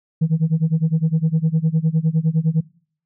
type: tone with tremolo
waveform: sine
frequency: 160.2 Hz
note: E3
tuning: 49 cents flat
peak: -10 dBFS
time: 0.21-2.61 s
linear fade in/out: 10 ms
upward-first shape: sine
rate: 9.8 Hz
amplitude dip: 95%
effects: noise-tail reverb RT60 0.5 s tail -23 dB re dry + tanh soft clip ceiling -11 dBFS